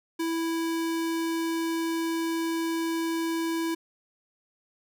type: tone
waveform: square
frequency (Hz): 329.6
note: E4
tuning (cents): 0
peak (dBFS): -27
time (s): 0.19-3.75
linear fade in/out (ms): 10
effects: none